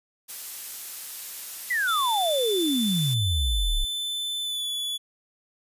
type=noise; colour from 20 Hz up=blue; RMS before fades=-35 dBFS; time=0.28-3.15 s; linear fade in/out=20 ms
type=exponential sweep; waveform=sine; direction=down; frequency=2044 to 30.33 Hz; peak=-22 dBFS; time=1.7-3.85 s; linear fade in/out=10 ms
type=tone with pitch glide; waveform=45% pulse; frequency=3520 to 3428 Hz; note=A7 to A7; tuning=0 to -46 cents; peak=-27 dBFS; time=1.87-4.98 s; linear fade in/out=20 ms; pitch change=-46 cents; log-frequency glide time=4.42-4.7 s
effects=resampled to 32000 Hz